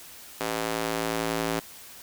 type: tone with high-pass filter sweep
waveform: square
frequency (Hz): 55.5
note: A1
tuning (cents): +16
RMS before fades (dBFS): -29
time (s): 0.4-1.6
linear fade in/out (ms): 10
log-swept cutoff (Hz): 420 to 270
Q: 0.78
effects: white hiss -46 dBFS RMS until 2.02 s